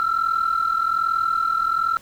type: tone pair together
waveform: sine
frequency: 1323.8 / 1365 Hz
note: E6 / F6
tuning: +7 / -40 cents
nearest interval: minor second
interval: 53 cents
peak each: -20 dBFS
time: 0-1.97 s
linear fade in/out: 0 ms
effects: tanh soft clip ceiling -14 dBFS + pink hiss -48 dBFS RMS until 2.01 s